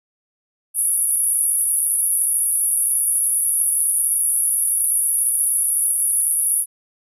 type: band-pass noise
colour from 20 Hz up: white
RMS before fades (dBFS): -19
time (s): 0.74-6.66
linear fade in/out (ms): 50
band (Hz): 10000 to 11000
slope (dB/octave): 96
effects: none